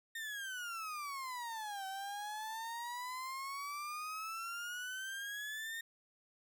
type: exponential two-way sweep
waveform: 35% pulse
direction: down then up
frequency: 1841 to 764 to 1841 Hz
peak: -39 dBFS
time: 0.15-5.81 s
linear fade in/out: 5 ms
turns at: 1.86 s
effects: none